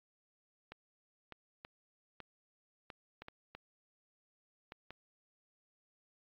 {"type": "clicks", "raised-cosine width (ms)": 0.3, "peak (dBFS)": -30, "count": 10, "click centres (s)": [0.72, 1.323, 1.649, 2.203, 2.902, 3.22, 3.284, 3.55, 4.721, 4.906], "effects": ["low-pass 4000 Hz 12 dB/octave", "AAC 48 kbps"]}